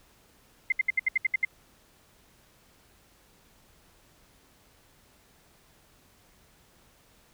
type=tone bursts; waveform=sine; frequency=2085 Hz; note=C7; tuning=7 cents flat; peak=-20 dBFS; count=9; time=0.7-1.45 s; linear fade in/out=5 ms; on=22 ms; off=69 ms; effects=pink hiss -61 dBFS RMS until 7.33 s